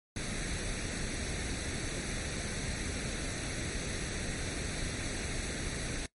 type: noise with comb filter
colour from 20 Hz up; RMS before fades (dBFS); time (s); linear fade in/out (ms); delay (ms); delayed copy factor
pink; -36; 0.16-6.06; 2; 0.49; +0.65
effects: noise-tail reverb RT60 0.1 s tail -19 dB re dry + MP3 48 kbps